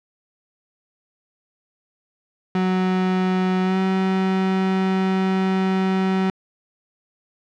35% pulse tone with pitch glide, 185.5 to 189.4 Hz, F#3 to F#3, +5 to +41 cents, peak -16 dBFS, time 2.55-6.3 s, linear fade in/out 2 ms, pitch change +36 cents, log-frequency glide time 3.63-3.78 s, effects low-pass 3000 Hz 12 dB/octave

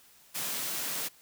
white high-pass noise, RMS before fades -34 dBFS, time 0.34-1.09 s, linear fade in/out 20 ms, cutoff 130 Hz, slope 96 dB/octave, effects white hiss -59 dBFS RMS until 1.21 s

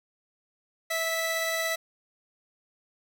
sawtooth tone pair together, 652.8 / 1975.5 Hz, E5 / B6, -17 / 0 cents, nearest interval octave + perfect fifth, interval 1917 cents, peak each -26 dBFS, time 0.9-1.76 s, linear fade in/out 10 ms, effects none

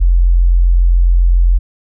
sine tone, 43.65 Hz, F1, in tune, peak -6 dBFS, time 0-1.59 s, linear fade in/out 20 ms, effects none

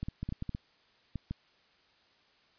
clicks, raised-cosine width 5 ms, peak -23 dBFS, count 10, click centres 0.03 / 0.085 / 0.23 / 0.29 / 0.324 / 0.424 / 0.493 / 0.549 / 1.157 / 1.31 s, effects white hiss -66 dBFS RMS until 2.58 s + resampled to 11025 Hz

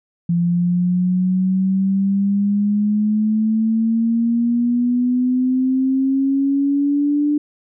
sine exponential sweep, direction up, 170.8 to 296.4 Hz, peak -14 dBFS, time 0.29-7.38 s, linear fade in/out 5 ms, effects none

